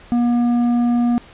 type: tone with tanh clipping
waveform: sine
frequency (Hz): 239.7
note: A#3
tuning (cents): +48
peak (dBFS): -15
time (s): 0.12-1.18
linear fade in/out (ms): 0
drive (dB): 8
effects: pink hiss -44 dBFS RMS until 1.33 s + resampled to 8000 Hz